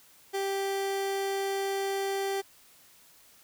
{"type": "tone", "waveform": "30% pulse", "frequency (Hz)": 392, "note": "G4", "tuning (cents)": 0, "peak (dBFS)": -26, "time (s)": [0.33, 2.42], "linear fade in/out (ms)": 20, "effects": ["white hiss -58 dBFS RMS until 3.43 s"]}